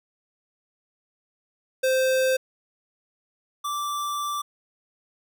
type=tone pair in turn; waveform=square; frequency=521 / 1169.6 Hz; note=C5 / D6; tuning=-7 / -7 cents; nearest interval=octave + major second; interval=1400 cents; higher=second; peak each=-20 / -27 dBFS; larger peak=first; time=1.83-2.37 / 3.64-4.42 s; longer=second; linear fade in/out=10 ms; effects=none